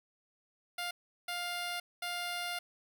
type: tone bursts at uneven times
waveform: 10% pulse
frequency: 703 Hz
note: F5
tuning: 11 cents sharp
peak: -27 dBFS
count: 3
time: 0.78-0.91 / 1.28-1.8 / 2.02-2.59 s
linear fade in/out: 5 ms
effects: none